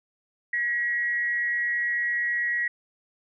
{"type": "tone with amplitude modulation", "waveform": "sine", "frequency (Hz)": 1913, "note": "A#6", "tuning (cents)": 44, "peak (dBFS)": -21, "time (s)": [0.53, 2.68], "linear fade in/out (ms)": 5, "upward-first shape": "sine", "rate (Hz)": 235, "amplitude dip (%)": 50, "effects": []}